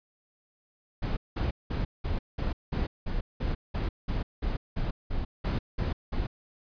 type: noise bursts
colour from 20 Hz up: brown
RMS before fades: -29 dBFS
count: 16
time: 1.02-6.27 s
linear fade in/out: 10 ms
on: 150 ms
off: 190 ms
effects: resampled to 11025 Hz